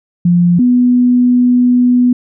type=tone pair in turn; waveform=sine; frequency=174.61 / 246.9 Hz; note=F3 / B3; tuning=0 / 0 cents; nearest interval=tritone; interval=600 cents; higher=second; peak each=-6 dBFS; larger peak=neither; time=0.25-0.59 / 0.59-2.13 s; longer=second; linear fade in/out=5 ms; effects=none